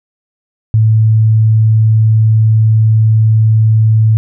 sine tone, 110 Hz, A2, in tune, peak -5 dBFS, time 0.74-4.17 s, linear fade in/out 0 ms, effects none

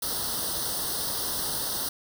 white noise with comb filter, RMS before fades -30 dBFS, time 0.02-1.89 s, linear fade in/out 5 ms, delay 0.21 ms, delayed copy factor +1, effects none

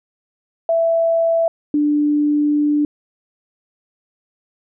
sine tone pair in turn, 663 / 295.3 Hz, E5 / D4, +10 / +10 cents, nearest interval octave + major second, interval 1400 cents, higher first, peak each -13 / -13 dBFS, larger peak neither, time 0.69-1.48 / 1.74-2.85 s, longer second, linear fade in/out 2 ms, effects none

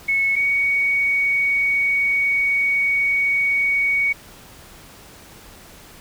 sine tone pair in turn, 2200 / 2238 Hz, C#7 / C#7, -14 / +16 cents, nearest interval unison, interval 30 cents, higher second, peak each -16 dBFS, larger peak neither, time 0.08-0.36 / 0.36-4.13 s, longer second, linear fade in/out 10 ms, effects pink hiss -44 dBFS RMS until 6 s

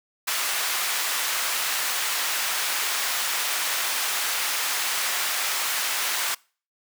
pink high-pass noise, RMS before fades -26 dBFS, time 0.27-6.35 s, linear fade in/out 10 ms, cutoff 1200 Hz, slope 12 dB/octave, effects noise-tail reverb RT60 0.4 s tail -25 dB re dry

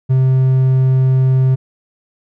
triangle tone, 130.81 Hz, C3, in tune, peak -7 dBFS, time 0.09-1.56 s, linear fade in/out 20 ms, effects none

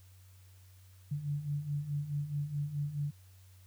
sine beating tone pair, 142 / 146.7 Hz, C#3 / D3, +42 / -2 cents, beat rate 4.7 Hz, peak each -39 / -34 dBFS, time 1.11-3.11 s, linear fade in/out 10 ms, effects added 93 Hz sine -55 dBFS peak until 3.66 s + white hiss -66 dBFS RMS until 3.66 s

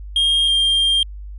triangle tone pair in turn, 3229 / 3199 Hz, G#7 / G7, -49 / +34 cents, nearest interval unison, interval 17 cents, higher first, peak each -12 dBFS, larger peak neither, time 0.16-0.48 / 0.48-1.03 s, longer second, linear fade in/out 2 ms, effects added 50 Hz sine -30 dBFS peak until 1.38 s + resampled to 32000 Hz

